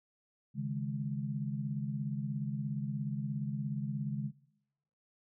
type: chord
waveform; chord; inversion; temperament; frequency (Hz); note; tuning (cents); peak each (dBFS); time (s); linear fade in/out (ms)
sine; C# suspended second; none; equal; 138.59 / 155.56 / 207.7; C#3 / D#3 / G#3; 0 / 0 / 0; -36 / -40 / -38; 0.54-4.32; 50
effects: noise-tail reverb RT60 0.9 s tail -22 dB re dry